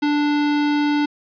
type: tone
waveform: square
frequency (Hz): 293.7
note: D4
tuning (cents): 0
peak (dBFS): -17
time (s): 0.02-1.06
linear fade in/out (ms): 10
effects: resampled to 11025 Hz + 9-bit